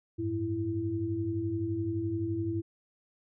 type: tone cluster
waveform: sine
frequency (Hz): 95 / 106.7 / 331.9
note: F#2 / G#2 / E4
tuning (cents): +46 / +47 / +12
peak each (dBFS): -37 / -35 / -31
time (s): 0.18-2.62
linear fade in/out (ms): 20
effects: none